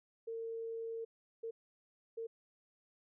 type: tone bursts at uneven times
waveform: sine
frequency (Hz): 455.1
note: A#4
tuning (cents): -42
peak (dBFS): -39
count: 3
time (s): 0.27-1.05 / 1.43-1.51 / 2.17-2.27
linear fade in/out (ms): 10
effects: none